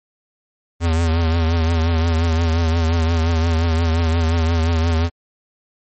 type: tone with vibrato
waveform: square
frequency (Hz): 82.41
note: E2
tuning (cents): 0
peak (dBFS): -15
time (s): 0.8-5.1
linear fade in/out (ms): 50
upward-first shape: triangle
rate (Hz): 5.7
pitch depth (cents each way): 65
effects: MP3 32 kbps